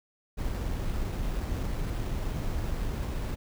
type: noise with sample-and-hold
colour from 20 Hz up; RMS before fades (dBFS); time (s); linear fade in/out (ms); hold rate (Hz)
brown; -31; 0.37-3.36; 20; 6300
effects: none